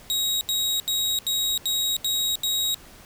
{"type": "tone bursts", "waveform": "sawtooth", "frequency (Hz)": 3802, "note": "A#7", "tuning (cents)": 33, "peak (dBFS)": -19, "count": 7, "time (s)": [0.1, 2.744], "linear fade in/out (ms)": 0, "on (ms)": 310, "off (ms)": 79, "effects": ["pink hiss -48 dBFS RMS until 3.05 s"]}